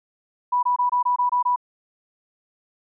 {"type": "tone bursts", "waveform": "sine", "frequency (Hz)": 984, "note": "B5", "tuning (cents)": -7, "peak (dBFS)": -17, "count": 8, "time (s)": [0.52, 1.561], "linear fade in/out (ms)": 10, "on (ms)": 110, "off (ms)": 23, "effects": []}